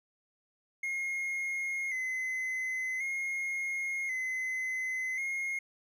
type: tone with vibrato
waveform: triangle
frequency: 2093 Hz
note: C7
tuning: in tune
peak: -30 dBFS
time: 0.83-5.59 s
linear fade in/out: 5 ms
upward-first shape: square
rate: 0.46 Hz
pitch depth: 44 cents each way
effects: none